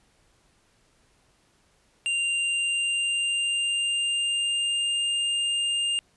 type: tone with pitch glide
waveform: square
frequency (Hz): 2785 to 2808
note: F7 to F7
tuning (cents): -5 to +9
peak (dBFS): -24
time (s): 2.06-5.99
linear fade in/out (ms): 0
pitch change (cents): +14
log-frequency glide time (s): 2.37-5
effects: pink hiss -64 dBFS RMS until 6.16 s + resampled to 24000 Hz